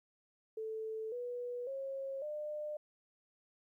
sine tone with pitch steps, 440 / 488.2 / 541.7 / 601.1 Hz, A4 / B4 / C#5 / D5, 0 / -20 / -40 / +40 cents, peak -38 dBFS, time 0.57-2.77 s, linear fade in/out 5 ms, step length 550 ms, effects 13-bit

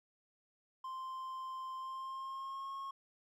triangle tone with pitch glide, 1045 to 1087.5 Hz, C6 to C#6, -2 to -33 cents, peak -39 dBFS, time 0.84-2.91 s, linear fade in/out 5 ms, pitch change +69 cents, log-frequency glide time 1.76-2.73 s, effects none

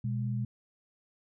sine tone pair together, 122.06 / 205.4 Hz, B2 / G#3, -20 / -19 cents, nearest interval major sixth, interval 901 cents, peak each -30 / -36 dBFS, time 0.04-0.45 s, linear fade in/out 5 ms, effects none

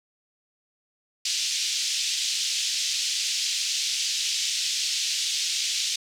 white band-pass noise, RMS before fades -27 dBFS, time 1.25-5.96 s, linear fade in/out 5 ms, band 2800 to 6400 Hz, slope 24 dB/octave, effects none

